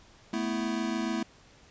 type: chord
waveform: square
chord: A suspended second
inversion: none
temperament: equal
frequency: 220 / 246.9 / 329.6 Hz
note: A3 / B3 / E4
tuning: 0 / 0 / 0 cents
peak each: -33 / -35 / -34 dBFS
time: 0.33-1.23 s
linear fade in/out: 5 ms
effects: pink hiss -57 dBFS RMS until 1.7 s + resampled to 16000 Hz